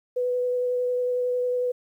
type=tone with vibrato; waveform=sine; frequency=495.9 Hz; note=B4; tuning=7 cents sharp; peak=-22 dBFS; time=0.16-1.72 s; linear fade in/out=10 ms; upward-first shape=sine; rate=11 Hz; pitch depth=10 cents each way; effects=10-bit